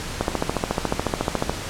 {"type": "click train", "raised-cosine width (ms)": 1, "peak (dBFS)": -6, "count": 19, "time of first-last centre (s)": [0.21, 1.496], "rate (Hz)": 14, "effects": ["pink hiss -31 dBFS RMS until 1.69 s", "low-pass 9000 Hz 12 dB/octave"]}